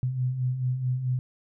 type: beating tone pair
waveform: sine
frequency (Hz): 123.47 / 128.07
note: B2 / C3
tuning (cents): 0 / -37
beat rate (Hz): 4.6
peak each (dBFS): -33 / -25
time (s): 0.03-1.19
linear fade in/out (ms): 0
effects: none